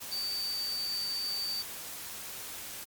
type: tone in noise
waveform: sine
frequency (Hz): 4597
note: D8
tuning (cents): -38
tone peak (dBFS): -32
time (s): 0.11-1.63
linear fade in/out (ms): 20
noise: white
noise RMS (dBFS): -42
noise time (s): 0-2.85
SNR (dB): +7
effects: Opus 48 kbps